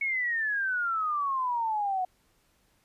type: exponential sweep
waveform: sine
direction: down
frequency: 2220 to 727 Hz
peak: -26 dBFS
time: 0.01-2.05 s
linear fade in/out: 5 ms
effects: pink hiss -68 dBFS RMS until 2.84 s + resampled to 32000 Hz